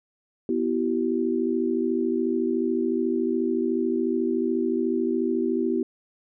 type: chord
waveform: sine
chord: E minor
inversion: second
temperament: equal with one note detuned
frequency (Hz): 246.9 / 329.6 / 383.5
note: B3 / E4 / G4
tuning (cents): 0 / 0 / -38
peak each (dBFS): -26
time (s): 0.49-5.83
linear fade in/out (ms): 2
effects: none